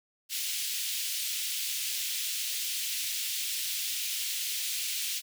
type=high-pass noise; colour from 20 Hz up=pink; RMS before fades=-33 dBFS; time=0.29-5.22 s; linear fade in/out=50 ms; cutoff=2700 Hz; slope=24 dB/octave; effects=none